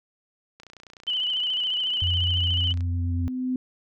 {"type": "click train", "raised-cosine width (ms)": 0.2, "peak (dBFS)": -28, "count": 67, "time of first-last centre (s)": [0.6, 2.807], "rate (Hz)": 29.9}
{"type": "tone with vibrato", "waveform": "sine", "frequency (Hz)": 3000, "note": "F#7", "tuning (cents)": 23, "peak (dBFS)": -23, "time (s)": [1.07, 2.73], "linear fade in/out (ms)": 10, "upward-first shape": "triangle", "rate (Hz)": 14, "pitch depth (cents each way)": 69}
{"type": "tone with exponential growth", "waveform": "sine", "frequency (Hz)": 254.8, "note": "C4", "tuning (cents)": -46, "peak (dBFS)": -22, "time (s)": [1.81, 3.56], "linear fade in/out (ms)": 2, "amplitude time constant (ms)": 380}
{"type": "tone", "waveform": "sine", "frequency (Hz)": 87.8, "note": "F2", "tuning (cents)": 10, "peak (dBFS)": -23, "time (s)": [2.02, 3.28], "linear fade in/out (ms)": 0}
{"effects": []}